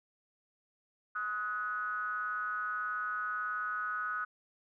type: ring-modulated tone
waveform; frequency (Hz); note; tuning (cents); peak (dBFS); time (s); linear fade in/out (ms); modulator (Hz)
triangle; 109.2; A2; -13; -28; 1.15-4.25; 10; 1370
effects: none